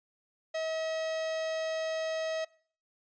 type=tone; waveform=45% pulse; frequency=640 Hz; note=D#5; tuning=49 cents sharp; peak=-31 dBFS; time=0.54-2.45 s; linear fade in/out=10 ms; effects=noise-tail reverb RT60 0.5 s tail -22 dB re dry + resampled to 16000 Hz